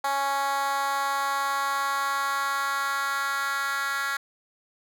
10% pulse tone with high-pass filter sweep, 277.2 Hz, C#4, in tune, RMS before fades -27 dBFS, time 0.04-4.17 s, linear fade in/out 5 ms, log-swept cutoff 820 to 1500 Hz, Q 2.6, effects none

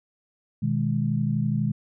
sine chord, G# minor, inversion first, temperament equal, 123.47 / 155.56 / 207.7 Hz, B2 / D#3 / G#3, 0 / 0 / 0 cents, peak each -26 dBFS, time 0.62-1.72 s, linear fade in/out 10 ms, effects none

